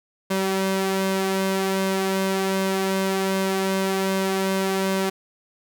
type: tone with flanger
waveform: sawtooth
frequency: 191.9 Hz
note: G3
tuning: 37 cents flat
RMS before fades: -23 dBFS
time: 0.3-5.1 s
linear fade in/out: 10 ms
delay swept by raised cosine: 1.9 to 3.3 ms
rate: 1.3 Hz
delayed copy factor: +0.5
effects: none